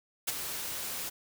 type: noise with ADSR envelope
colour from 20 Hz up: white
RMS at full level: -28 dBFS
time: 0.27-1.1 s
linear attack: 15 ms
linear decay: 23 ms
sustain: -9 dB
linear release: 18 ms
effects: none